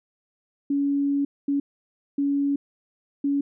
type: tone bursts at uneven times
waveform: sine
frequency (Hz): 281.9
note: C#4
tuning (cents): +29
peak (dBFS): -20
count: 4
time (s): 0.7-1.25 / 1.48-1.6 / 2.18-2.56 / 3.24-3.41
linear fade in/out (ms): 5
effects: none